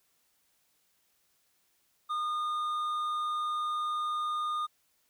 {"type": "tone with hard clipping", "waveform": "sine", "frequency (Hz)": 1221, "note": "D#6", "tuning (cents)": -33, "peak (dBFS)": -31, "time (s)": [2.09, 4.67], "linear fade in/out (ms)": 20, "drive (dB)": 5, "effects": ["white hiss -72 dBFS RMS until 5.09 s"]}